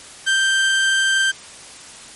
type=tone; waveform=30% pulse; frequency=1568 Hz; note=G6; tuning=in tune; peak=-12 dBFS; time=0.26-1.32 s; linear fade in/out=20 ms; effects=white hiss -39 dBFS RMS until 2.15 s + MP3 48 kbps